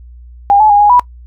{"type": "tone with pitch steps", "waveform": "sine", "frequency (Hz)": [806, 858, 818, 828, 982], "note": ["G5", "A5", "G#5", "G#5", "B5"], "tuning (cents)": [48, -44, -26, -5, -10], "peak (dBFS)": -4, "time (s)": [0.5, 0.995], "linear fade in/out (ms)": 0, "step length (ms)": 99, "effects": ["noise-tail reverb RT60 0.1 s tail -21 dB re dry", "added 60 Hz sine -32 dBFS peak until 1.26 s"]}